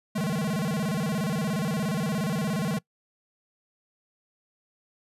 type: tone with vibrato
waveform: square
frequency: 182.2 Hz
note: F#3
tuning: 26 cents flat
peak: -26 dBFS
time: 0.15-2.79 s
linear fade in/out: 10 ms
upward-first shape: square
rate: 17 Hz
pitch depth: 280 cents each way
effects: noise-tail reverb RT60 0.1 s tail -23 dB re dry + resampled to 32000 Hz